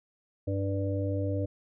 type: harmonic tone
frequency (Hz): 98.2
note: G2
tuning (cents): +4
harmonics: 1 / 3 / 5 / 6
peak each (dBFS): -29 / -34 / -36 / -37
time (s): 0.47-1.46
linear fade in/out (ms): 10
effects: none